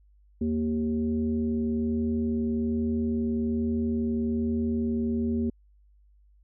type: tone with frequency modulation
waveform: sine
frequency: 233.1 Hz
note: A#3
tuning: in tune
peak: -24 dBFS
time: 0.41-5.5 s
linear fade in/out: 5 ms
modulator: 155 Hz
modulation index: 0.71
effects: added 50 Hz sine -56 dBFS peak until 6.43 s